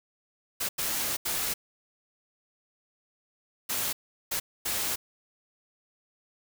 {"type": "noise bursts at uneven times", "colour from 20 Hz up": "white", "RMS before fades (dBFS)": -30, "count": 6, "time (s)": [[0.6, 0.69], [0.78, 1.17], [1.25, 1.54], [3.69, 3.93], [4.31, 4.4], [4.65, 4.96]], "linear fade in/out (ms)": 10, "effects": []}